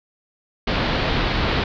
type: low-pass noise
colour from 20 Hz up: pink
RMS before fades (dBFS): -21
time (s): 0.67-1.64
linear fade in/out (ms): 5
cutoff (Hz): 4500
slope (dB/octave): 48
effects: none